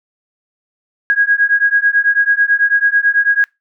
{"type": "beating tone pair", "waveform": "sine", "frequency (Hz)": [1640, 1649.1], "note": ["G#6", "G#6"], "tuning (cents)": [-22, -13], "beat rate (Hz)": 9.1, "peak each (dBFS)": -13, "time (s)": [1.1, 3.44], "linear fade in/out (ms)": 0, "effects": ["noise-tail reverb RT60 0.2 s tail -24 dB re dry"]}